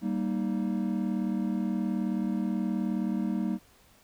triangle chord, Eb major, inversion first, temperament just, 194.45 / 233.3 / 311.1 Hz, G3 / Bb3 / Eb4, -14 / +2 / 0 cents, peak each -28 / -29 / -32 dBFS, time 0.01-3.59 s, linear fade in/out 50 ms, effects pink hiss -60 dBFS RMS until 4.03 s

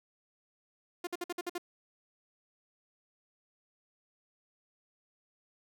sawtooth tone bursts, 351.6 Hz, F4, 12 cents sharp, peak -30 dBFS, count 7, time 1.04-1.581 s, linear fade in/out 5 ms, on 31 ms, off 54 ms, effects none

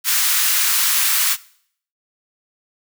white high-pass noise, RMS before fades -17 dBFS, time 0.04-1.37 s, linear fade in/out 50 ms, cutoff 1100 Hz, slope 24 dB/octave, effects noise-tail reverb RT60 0.6 s tail -20 dB re dry

